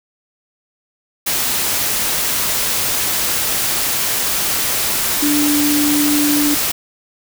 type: tone in noise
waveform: sine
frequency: 293.7 Hz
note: D4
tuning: in tune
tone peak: -14 dBFS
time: 5.22-6.55 s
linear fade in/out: 10 ms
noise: white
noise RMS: -18 dBFS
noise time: 1.26-6.72 s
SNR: +1 dB
effects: none